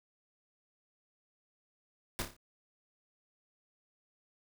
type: noise with echo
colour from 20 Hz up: pink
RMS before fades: -35 dBFS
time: 2.19-2.22 s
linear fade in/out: 0 ms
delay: 29 ms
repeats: 5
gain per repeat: -6 dB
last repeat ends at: 2.365 s
effects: none